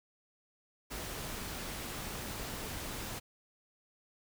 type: noise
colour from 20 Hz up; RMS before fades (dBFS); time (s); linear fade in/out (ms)
pink; -41; 0.9-3.2; 20
effects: none